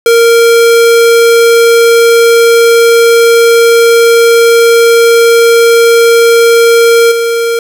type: tone with level steps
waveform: square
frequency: 464.4 Hz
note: A#4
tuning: 7 cents flat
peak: -3 / -9 dBFS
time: 0.06-7.59 s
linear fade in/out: 2 ms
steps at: 7.11 s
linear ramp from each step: 10 ms
effects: none